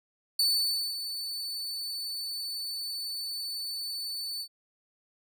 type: tone with ADSR envelope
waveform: 40% pulse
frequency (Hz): 4494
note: C#8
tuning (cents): +23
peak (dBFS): -21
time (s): 0.39-4.48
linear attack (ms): 4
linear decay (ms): 550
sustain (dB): -11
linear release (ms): 69
effects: none